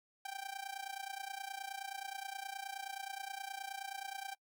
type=tone with amplitude modulation; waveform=sawtooth; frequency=784 Hz; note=G5; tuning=in tune; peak=-35 dBFS; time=0.25-4.35 s; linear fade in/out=5 ms; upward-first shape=sine; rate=29.5 Hz; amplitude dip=85%; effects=noise-tail reverb RT60 0.1 s tail -24 dB re dry